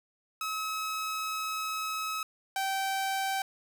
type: tone pair in turn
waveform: sawtooth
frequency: 1284 / 775.2 Hz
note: E6 / G5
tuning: -46 / -20 cents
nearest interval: major sixth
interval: 874 cents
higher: first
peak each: -28 / -25 dBFS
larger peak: second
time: 0.41-2.23 / 2.56-3.42 s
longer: first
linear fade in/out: 2 ms
effects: none